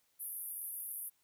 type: band-pass noise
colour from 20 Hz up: pink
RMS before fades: -43 dBFS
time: 0.19-1.1 s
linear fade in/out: 20 ms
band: 10000 to 14000 Hz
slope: 96 dB/octave
effects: white hiss -75 dBFS RMS until 1.23 s